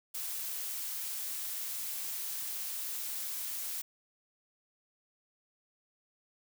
blue noise, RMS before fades -38 dBFS, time 0.14-3.82 s, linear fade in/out 10 ms, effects none

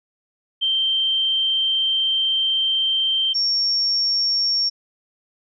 sine tone pair in turn, 3136 / 5504 Hz, G7 / F8, 0 / -26 cents, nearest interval minor seventh, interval 974 cents, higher second, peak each -17 dBFS, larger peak neither, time 0.61-3.34 / 3.34-4.7 s, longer first, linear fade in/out 20 ms, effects none

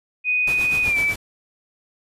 sine tone with pitch glide, 2489 to 2309 Hz, D#7 to D7, 0 to -30 cents, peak -17 dBFS, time 0.24-1.15 s, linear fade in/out 50 ms, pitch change -130 cents, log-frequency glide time 0.83-0.98 s
pink noise with tremolo, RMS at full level -31 dBFS, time 0.47-1.16 s, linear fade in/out 5 ms, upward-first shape sine, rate 8 Hz, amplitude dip 65%
effects resampled to 32000 Hz

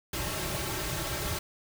pink noise with comb filter, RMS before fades -33 dBFS, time 0.13-1.39 s, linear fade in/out 5 ms, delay 4.1 ms, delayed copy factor -0.8, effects none

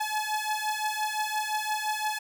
sawtooth beating tone pair, 852 / 857.8 Hz, G#5 / A5, +44 / -44 cents, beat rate 5.8 Hz, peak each -27 dBFS, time 0-2.19 s, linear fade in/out 10 ms, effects none

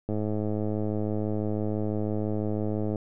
click train, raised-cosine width 2 ms, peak -17 dBFS, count 305, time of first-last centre 0.09-2.958 s, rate 106 Hz, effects none

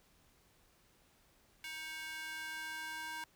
square tone with high-pass filter sweep, 315.4 Hz, D#4, 24 cents sharp, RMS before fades -44 dBFS, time 1.64-3.24 s, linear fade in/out 2 ms, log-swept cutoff 2100 to 1200 Hz, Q 2.3, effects pink hiss -69 dBFS RMS until 3.35 s

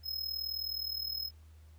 square tone with amplitude modulation, 5140 Hz, E8, 45 cents flat, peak -32 dBFS, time 0.03-1.31 s, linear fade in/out 50 ms, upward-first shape sine, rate 39.4 Hz, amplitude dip 75%, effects added 78 Hz sine -53 dBFS peak until 1.78 s + pink hiss -69 dBFS RMS until 1.78 s

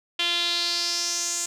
sawtooth tone with band-pass filter sweep, 345.3 Hz, F4, 20 cents flat, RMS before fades -26 dBFS, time 0.19-1.46 s, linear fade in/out 5 ms, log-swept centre 3200 to 7300 Hz, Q 4.3, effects none

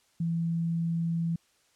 sine tone, 166.9 Hz, E3, 22 cents sharp, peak -26 dBFS, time 0.2-1.36 s, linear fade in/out 5 ms, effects white hiss -67 dBFS RMS until 1.75 s + low-pass 9000 Hz 12 dB/octave

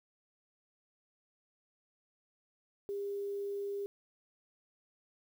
sine tone with quantisation, 402.1 Hz, G4, 44 cents sharp, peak -35 dBFS, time 2.89-3.86 s, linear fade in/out 0 ms, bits 10, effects none

